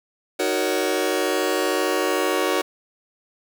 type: chord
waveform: sawtooth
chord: D# minor seventh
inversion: none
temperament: just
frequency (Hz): 311.1 / 373.4 / 466.7 / 560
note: D#4 / F#4 / A#4 / C#5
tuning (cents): 0 / +16 / +2 / +18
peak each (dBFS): -23 / -20 / -22 / -22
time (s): 0.39-2.62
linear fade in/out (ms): 10
effects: 8-bit